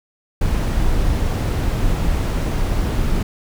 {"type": "noise", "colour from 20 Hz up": "brown", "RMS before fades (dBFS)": -18, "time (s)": [0.41, 3.23], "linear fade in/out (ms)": 5, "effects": []}